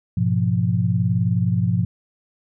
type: chord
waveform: sine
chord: F diminished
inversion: first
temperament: equal with one note detuned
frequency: 103.83 / 122.9 / 174.61 Hz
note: Ab2 / Cb3 / F3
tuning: 0 / -8 / 0 cents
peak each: -21 dBFS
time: 0.17-1.85 s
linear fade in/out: 5 ms
effects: none